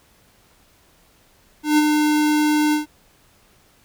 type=tone with ADSR envelope; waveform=square; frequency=301.5 Hz; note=D4; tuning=46 cents sharp; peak=-12 dBFS; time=1.63-2.86 s; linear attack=150 ms; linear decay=30 ms; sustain=-4 dB; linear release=130 ms; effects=pink hiss -56 dBFS RMS until 3.84 s